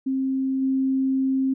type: tone with level steps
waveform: sine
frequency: 265.6 Hz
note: C4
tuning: 26 cents sharp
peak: -21 / -19 dBFS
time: 0.06-1.54 s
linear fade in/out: 10 ms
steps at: 0.61 s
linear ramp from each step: 20 ms
effects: none